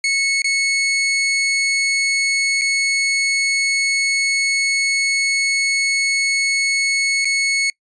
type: tone with dropouts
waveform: sawtooth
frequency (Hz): 2200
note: C#7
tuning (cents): -14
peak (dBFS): -12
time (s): 0.04-7.7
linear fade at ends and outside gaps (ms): 2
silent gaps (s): 0.42-0.443 / 2.613-2.617 / 7.247-7.253
effects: noise-tail reverb RT60 0.1 s tail -25 dB re dry + resampled to 22050 Hz